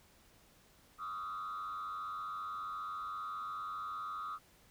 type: tone with frequency modulation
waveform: sine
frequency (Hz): 1244.5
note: D#6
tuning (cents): 0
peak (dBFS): -37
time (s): 0.98-4.39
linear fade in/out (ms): 50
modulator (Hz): 94.8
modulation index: 0.97
effects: tanh soft clip ceiling -37 dBFS + pink hiss -65 dBFS RMS until 4.7 s